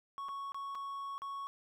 triangle tone with dropouts, 1108.7 Hz, C#6, in tune, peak -37 dBFS, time 0.18-1.47 s, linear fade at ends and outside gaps 0 ms, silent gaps 0.285-0.29 / 0.52-0.545 / 0.749-0.753 / 1.18-1.219 s, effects none

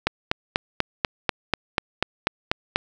click train, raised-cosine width 0.3 ms, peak -3 dBFS, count 12, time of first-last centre 0.07-2.759 s, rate 4.09 Hz, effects none

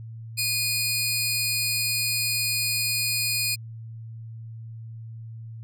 20% pulse tone pair together, 2462 / 4303 Hz, D#7 / C8, -19 / +48 cents, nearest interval minor seventh, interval 967 cents, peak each -21 dBFS, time 0.37-3.56 s, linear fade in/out 20 ms, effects added 113 Hz sine -36 dBFS peak until 5.63 s

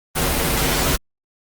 pink noise with comb filter, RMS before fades -19 dBFS, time 0.15-0.97 s, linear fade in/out 20 ms, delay 9.8 ms, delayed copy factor -0.95, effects Opus 24 kbps

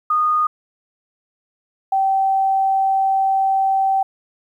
sine tone pair in turn, 1231 / 773.8 Hz, D#6 / G5, -19 / -23 cents, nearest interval minor sixth, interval 804 cents, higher first, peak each -14 dBFS, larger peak neither, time 0.1-0.47 / 1.92-4.03 s, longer second, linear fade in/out 5 ms, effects 9-bit

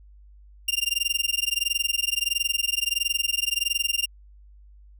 sawtooth tone with amplitude modulation, 2794 Hz, F7, in tune, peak -16 dBFS, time 0.68-4.06 s, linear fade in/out 5 ms, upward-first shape sine, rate 21.5 Hz, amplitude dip 100%, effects added 50 Hz sine -47 dBFS peak until 4.99 s

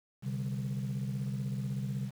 sine chord, C suspended second, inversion none, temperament equal, 130.81 / 146.83 / 196 Hz, C3 / D3 / G3, 0 / 0 / 0 cents, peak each -33 / -38 / -36 dBFS, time 0.22-2.11 s, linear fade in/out 50 ms, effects tanh soft clip ceiling -28 dBFS + 9-bit

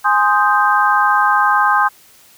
sine chord, Ab major seventh, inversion none, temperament equal, 830.6 / 1046.5 / 1244.5 / 1568 Hz, Ab5 / C6 / Eb6 / G6, 0 / 0 / 0 / 0 cents, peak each -16 dBFS, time 0.04-1.89 s, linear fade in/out 20 ms, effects white hiss -47 dBFS RMS until 2.37 s

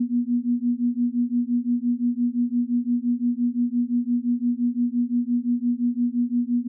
sine beating tone pair, 238.8 / 244.6 Hz, A#3 / B3, +42 / -16 cents, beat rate 5.8 Hz, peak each -23 dBFS, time 0-6.68 s, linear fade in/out 10 ms, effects none

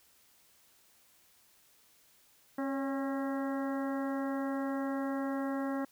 harmonic tone with a mistuned harmonic, 271.4 Hz, C#4, 36 cents flat, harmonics 1 / 2 / 3 / 4 / 5 / 6 / 7, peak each -33 / -39 / -43 / -45 / -47 / -49 / -50 dBFS, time 2.58-5.85 s, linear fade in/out 5 ms, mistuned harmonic 2, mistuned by +36 cents, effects white hiss -65 dBFS RMS until 5.91 s

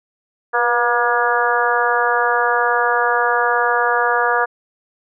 harmonic tone with a mistuned harmonic, 238.9 Hz, A#3, 43 cents sharp, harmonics 2 / 3 / 4 / 5 / 6 / 7, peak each -21 / -21 / -21 / -21 / -21 / -21 dBFS, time 0.53-4.46 s, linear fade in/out 20 ms, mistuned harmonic 2, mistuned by +26 cents, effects none

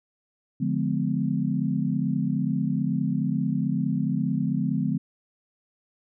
sine chord, D diminished seventh, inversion none, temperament just, 146.83 / 176.2 / 211.4 / 253.7 Hz, D3 / F3 / Ab3 / Cb4, 0 / +16 / +31 / +47 cents, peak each -28 dBFS, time 0.6-4.98 s, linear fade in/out 10 ms, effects none

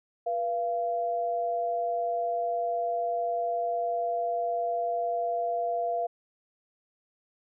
sine tone pair together, 485.4 / 687 Hz, B4 / F5, -30 / -29 cents, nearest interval tritone, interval 601 cents, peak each -33 / -27 dBFS, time 0.26-6.07 s, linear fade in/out 10 ms, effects none

